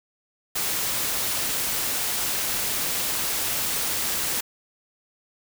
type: noise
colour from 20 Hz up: white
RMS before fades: -26 dBFS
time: 0.55-4.41 s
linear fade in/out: 10 ms
effects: none